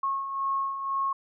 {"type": "beating tone pair", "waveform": "sine", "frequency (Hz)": [1089, 1091], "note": ["C#6", "C#6"], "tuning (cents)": [-31, -28], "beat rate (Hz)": 2, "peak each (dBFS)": [-35, -27], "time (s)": [0.03, 1.13], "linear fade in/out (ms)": 5, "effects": []}